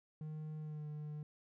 triangle tone with pitch glide, 154.4 to 150.44 Hz, D#3 to D3, -13 to +42 cents, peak -40 dBFS, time 0.21-1.23 s, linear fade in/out 2 ms, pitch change -45 cents, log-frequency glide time 0.59-0.85 s, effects none

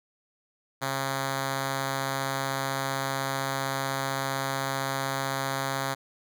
5% pulse tone with notch filter, 135.7 Hz, C#3, 36 cents flat, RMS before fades -30 dBFS, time 0.81-5.95 s, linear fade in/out 20 ms, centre 350 Hz, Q 1.7, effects none

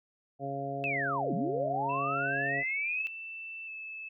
harmonic tone, 138.59 Hz, C#3, in tune, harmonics 1 / 2 / 3 / 4 / 5, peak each -40 / -41 / -41 / -41 / -36 dBFS, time 0.39-2.64 s, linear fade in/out 50 ms
sine linear two-way sweep, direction down then up, 2670 to 149.4 to 2670 Hz, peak -30 dBFS, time 0.84-3.07 s, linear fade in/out 0 ms, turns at 1.34 s
sine tone with vibrato, 2637 Hz, E7, in tune, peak -39 dBFS, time 1.89-4.09 s, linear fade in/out 10 ms, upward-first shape square, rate 0.84 Hz, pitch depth 15 cents each way
effects none

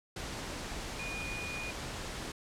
sine tone in noise, 2451 Hz, D#7, 27 cents flat, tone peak -39 dBFS, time 0.99-1.71 s, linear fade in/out 5 ms, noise pink, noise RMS -40 dBFS, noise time 0.16-2.32 s, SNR -2 dB, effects low-pass 8000 Hz 12 dB/octave

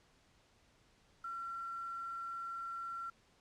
sine tone with quantisation, 1361 Hz, F6, 45 cents flat, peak -40 dBFS, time 1.24-3.1 s, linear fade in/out 5 ms, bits 10, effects pink hiss -69 dBFS RMS until 3.4 s + low-pass 7000 Hz 12 dB/octave

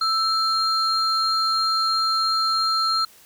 sine tone pair together, 1318.5 / 4201 Hz, E6 / C8, 0 / +6 cents, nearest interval octave + minor sixth, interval 2006 cents, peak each -20 dBFS, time 0.01-3.05 s, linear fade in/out 5 ms, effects tanh soft clip ceiling -14 dBFS + white hiss -51 dBFS RMS until 3.25 s

